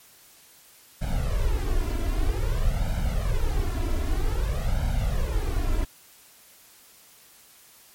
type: noise with flanger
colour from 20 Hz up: brown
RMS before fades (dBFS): -24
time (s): 1.01-5.85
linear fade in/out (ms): 10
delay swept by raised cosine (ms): 1.3 to 3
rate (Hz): 0.52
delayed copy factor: +0.95
effects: white hiss -53 dBFS RMS until 7.94 s + MP3 64 kbps